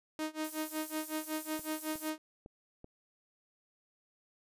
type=tone with tremolo; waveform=sawtooth; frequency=311.1 Hz; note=D#4; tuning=in tune; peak=-29 dBFS; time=0.19-2.18 s; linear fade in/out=0 ms; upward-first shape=sine; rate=5.4 Hz; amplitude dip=95%
type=high-pass noise; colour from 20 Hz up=white; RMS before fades=-44 dBFS; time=0.44-2.1 s; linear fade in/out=5 ms; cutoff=8300 Hz; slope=12 dB/octave
type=clicks; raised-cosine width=2 ms; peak=-36 dBFS; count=4; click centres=1.594 / 1.956 / 2.461 / 2.844 s
effects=resampled to 32000 Hz